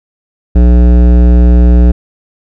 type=tone with hard clipping; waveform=sine; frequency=60 Hz; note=B1; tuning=49 cents flat; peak=-4 dBFS; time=0.55-1.92 s; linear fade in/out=10 ms; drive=15 dB; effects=none